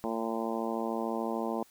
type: harmonic tone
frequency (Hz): 113.6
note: A#2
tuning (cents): -44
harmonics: 2 / 3 / 4 / 5 / 6 / 7 / 8 / 9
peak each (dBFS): -35 / -37 / -38 / -39 / -40 / -40 / -41 / -42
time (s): 0.04-1.63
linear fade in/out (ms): 0
effects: white hiss -61 dBFS RMS until 1.7 s